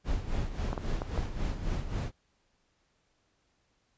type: noise with tremolo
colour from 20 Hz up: brown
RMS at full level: -30 dBFS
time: 0.04-2.12 s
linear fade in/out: 50 ms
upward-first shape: sine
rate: 3.7 Hz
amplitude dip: 65%
type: clicks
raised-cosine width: 1 ms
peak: -19 dBFS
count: 4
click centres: 0.73 / 0.778 / 1.019 / 1.177 s
effects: pink hiss -73 dBFS RMS until 3.97 s + resampled to 16000 Hz